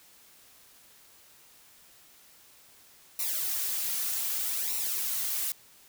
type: noise with flanger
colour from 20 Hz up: blue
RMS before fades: -31 dBFS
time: 3.19-5.52 s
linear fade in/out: 2 ms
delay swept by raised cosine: 0.61 to 4.81 ms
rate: 0.64 Hz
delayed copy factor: -0.7
effects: white hiss -57 dBFS RMS until 5.88 s